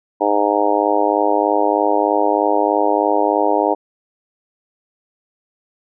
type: harmonic tone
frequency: 103.2 Hz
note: G#2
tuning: 10 cents flat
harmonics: 3 / 4 / 5 / 6 / 7 / 8 / 9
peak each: -21 / -21 / -21 / -21 / -21 / -21 / -21 dBFS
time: 0.2-3.75 s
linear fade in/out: 20 ms
effects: none